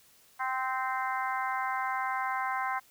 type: harmonic tone with a mistuned harmonic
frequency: 259.9 Hz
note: C4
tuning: 11 cents flat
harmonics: 3 / 4 / 5 / 6 / 7 / 8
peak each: -34 / -33 / -39 / -37 / -43 / -40 dBFS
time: 0.39-2.8 s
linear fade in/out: 20 ms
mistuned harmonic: 7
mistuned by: +19 cents
effects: white hiss -61 dBFS RMS until 2.9 s